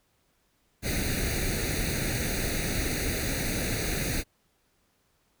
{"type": "noise with comb filter", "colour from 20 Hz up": "pink", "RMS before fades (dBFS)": -29, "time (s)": [0.82, 4.24], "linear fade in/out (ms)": 50, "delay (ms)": 0.47, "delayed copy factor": 0.85, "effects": ["pink hiss -70 dBFS RMS until 5.4 s"]}